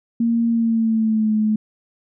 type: tone with pitch glide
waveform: sine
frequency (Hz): 231.9 to 215.1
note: A#3 to A3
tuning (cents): -9 to -39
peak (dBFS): -15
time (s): 0.2-1.56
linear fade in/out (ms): 5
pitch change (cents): -130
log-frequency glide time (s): 0.49-1.33
effects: none